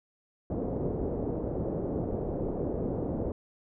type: low-pass noise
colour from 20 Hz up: white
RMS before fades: -32 dBFS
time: 0.5-3.32 s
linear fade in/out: 2 ms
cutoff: 520 Hz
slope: 24 dB/octave
effects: none